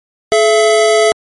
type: tone pair together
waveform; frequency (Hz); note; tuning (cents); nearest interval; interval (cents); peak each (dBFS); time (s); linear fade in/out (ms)
square; 428.8 / 669.8; A4 / E5; -45 / +27; minor sixth; 772; -11 / -11; 0.32-1.12; 0
effects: MP3 48 kbps